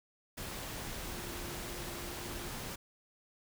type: tone in noise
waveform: sine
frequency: 349.2 Hz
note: F4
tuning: in tune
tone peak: -49 dBFS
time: 1.05-2.49 s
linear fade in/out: 10 ms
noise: pink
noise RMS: -42 dBFS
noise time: 0.37-2.76 s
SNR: -10 dB
effects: none